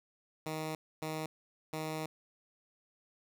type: tone bursts at uneven times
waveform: 10% pulse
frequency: 156.9 Hz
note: D#3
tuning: 15 cents sharp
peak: -28 dBFS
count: 3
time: 0.46-0.75 / 1.02-1.26 / 1.73-2.06 s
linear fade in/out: 2 ms
effects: none